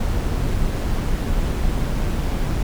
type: noise with amplitude modulation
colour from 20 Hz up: brown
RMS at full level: -19 dBFS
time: 0-2.63 s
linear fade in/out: 5 ms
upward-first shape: sine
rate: 179 Hz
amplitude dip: 35%
effects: none